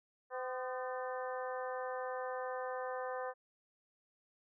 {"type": "harmonic tone with a mistuned harmonic", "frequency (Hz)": 255.5, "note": "C4", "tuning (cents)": -41, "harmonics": [2, 3, 4, 5, 6, 7], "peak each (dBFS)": [-40, -44, -46, -48, -50, -51], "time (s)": [0.3, 3.34], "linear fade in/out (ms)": 50, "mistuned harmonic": 5, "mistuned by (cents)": -68, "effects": []}